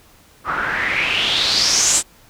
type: noise with low-pass filter sweep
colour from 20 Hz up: white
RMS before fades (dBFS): -18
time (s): 0.44-2.03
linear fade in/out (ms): 50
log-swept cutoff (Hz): 1200 to 8100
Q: 5.1
effects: pink hiss -50 dBFS RMS until 2.29 s